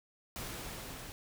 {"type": "noise with level ramp", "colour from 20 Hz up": "pink", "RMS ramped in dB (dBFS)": [-41, -47], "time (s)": [0.36, 1.12], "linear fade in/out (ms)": 0, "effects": []}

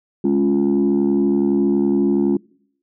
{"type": "chord", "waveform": "sine", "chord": "Db major", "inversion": "second", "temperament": "equal", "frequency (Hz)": [207.7, 277.2, 349.2], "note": ["Ab3", "Db4", "F4"], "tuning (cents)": [0, 0, 0], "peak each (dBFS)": -17, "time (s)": [0.24, 2.37], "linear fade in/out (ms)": 5, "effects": ["noise-tail reverb RT60 0.7 s tail -26 dB re dry", "tanh soft clip ceiling -9 dBFS"]}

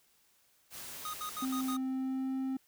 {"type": "noise", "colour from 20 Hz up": "white", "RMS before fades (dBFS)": -45, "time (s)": [0.7, 1.78], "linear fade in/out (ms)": 50}
{"type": "tone bursts", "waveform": "square", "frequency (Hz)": 1244.5, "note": "D#6", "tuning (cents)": 0, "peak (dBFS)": -38, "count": 5, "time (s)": [1.05, 1.767], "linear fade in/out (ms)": 2, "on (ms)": 85, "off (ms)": 73}
{"type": "tone with pitch glide", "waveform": "triangle", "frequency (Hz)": [261.6, 264.2], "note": ["C4", "C4"], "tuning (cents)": [0, 17], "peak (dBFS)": -30, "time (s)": [1.42, 2.57], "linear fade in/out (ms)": 5, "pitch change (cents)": 17, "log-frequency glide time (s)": [1.84, 2.38]}
{"effects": ["white hiss -69 dBFS RMS until 2.67 s"]}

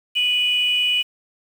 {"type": "tone pair together", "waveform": "sine", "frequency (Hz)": [2479, 2948], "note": ["D#7", "F#7"], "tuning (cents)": [-7, -7], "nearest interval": "minor third", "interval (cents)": 300, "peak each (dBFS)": [-21, -17], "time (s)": [0.15, 1.03], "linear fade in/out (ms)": 20, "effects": ["tanh soft clip ceiling -10 dBFS", "7-bit"]}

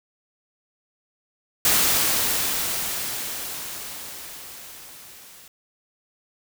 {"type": "noise with level ramp", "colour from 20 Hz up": "white", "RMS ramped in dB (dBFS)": [-18, -47], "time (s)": [1.65, 5.48], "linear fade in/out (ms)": 2, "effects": []}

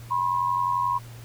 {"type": "tone pair together", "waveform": "sine", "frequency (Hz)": [978, 1069.3], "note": ["B5", "C6"], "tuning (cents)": [-17, 37], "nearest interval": "major second", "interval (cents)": 154, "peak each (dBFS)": [-24, -25], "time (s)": [0.1, 0.99], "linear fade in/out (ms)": 20, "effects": ["added 117 Hz sine -40 dBFS peak until 1.24 s", "pink hiss -49 dBFS RMS until 1.24 s"]}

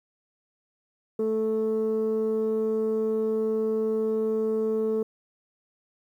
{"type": "tone pair together", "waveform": "sine", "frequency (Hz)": [219.4, 438.8], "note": ["A3", "A4"], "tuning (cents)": [-5, -5], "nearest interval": "octave", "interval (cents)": 1200, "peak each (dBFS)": [-27, -22], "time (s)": [1.19, 5.03], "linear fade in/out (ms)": 5, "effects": ["tanh soft clip ceiling -20 dBFS", "10-bit"]}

